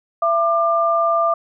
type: tone pair together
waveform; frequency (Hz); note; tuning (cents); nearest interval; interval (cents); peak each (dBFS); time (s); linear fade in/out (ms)
sine; 671 / 1194.2; E5 / D6; +31 / +29; minor seventh; 998; -17; 0.22-1.34; 5
effects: none